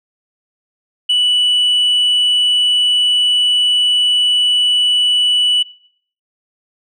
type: tone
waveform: sine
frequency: 2960 Hz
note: F#7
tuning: in tune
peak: -8 dBFS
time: 1.09-5.63 s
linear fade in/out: 10 ms
effects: noise-tail reverb RT60 0.6 s tail -22 dB re dry + tanh soft clip ceiling -9 dBFS